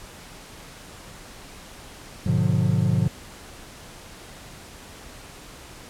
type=chord; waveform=triangle; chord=G# diminished seventh; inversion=none; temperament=just; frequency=103.83 / 124.59 / 149.51 / 179.41 Hz; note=G#2 / B2 / D3 / F3; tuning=0 / +16 / +31 / +47 cents; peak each=-22 dBFS; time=2.26-3.08 s; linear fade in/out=5 ms; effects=pink hiss -43 dBFS RMS until 5.89 s + low-pass 11000 Hz 12 dB/octave